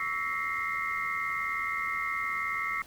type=tone cluster; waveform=sine; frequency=1126 / 1312 / 1861 / 2041 / 2120 Hz; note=C#6 / E6 / A#6 / C7 / C7; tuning=+27 / -9 / -3 / -44 / +22 cents; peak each=-37 / -35 / -38 / -38 / -33 dBFS; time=0-2.82 s; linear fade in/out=2 ms; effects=pink hiss -53 dBFS RMS until 2.86 s